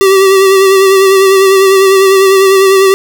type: tone with vibrato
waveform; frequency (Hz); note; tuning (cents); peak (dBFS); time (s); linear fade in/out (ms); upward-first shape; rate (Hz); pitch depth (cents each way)
square; 386.3; G4; -25; -4; 0.01-2.94; 0; sine; 10; 33
effects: none